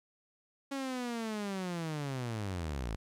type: linear sweep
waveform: sawtooth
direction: down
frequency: 278.2 to 49.06 Hz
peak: -31 dBFS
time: 0.71-2.96 s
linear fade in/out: 10 ms
effects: low-pass 10000 Hz 12 dB/octave + 12-bit